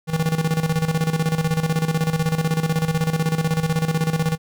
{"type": "tone with tremolo", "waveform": "square", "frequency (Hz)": 160.7, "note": "E3", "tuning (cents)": -44, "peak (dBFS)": -17, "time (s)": [0.07, 4.38], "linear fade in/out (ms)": 50, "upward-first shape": "square", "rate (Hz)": 16, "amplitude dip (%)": 70, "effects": []}